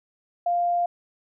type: tone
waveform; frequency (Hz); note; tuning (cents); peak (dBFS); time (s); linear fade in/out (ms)
sine; 698.5; F5; 0; -20; 0.46-0.86; 5
effects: none